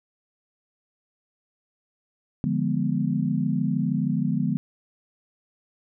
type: chord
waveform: sine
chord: D diminished seventh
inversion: none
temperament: equal with one note detuned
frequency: 148.2 / 174.61 / 207.7 / 246.9 Hz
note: D3 / F3 / Ab3 / Cb4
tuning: +16 / 0 / 0 / 0 cents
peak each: -27 dBFS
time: 2.44-4.57 s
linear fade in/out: 0 ms
effects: none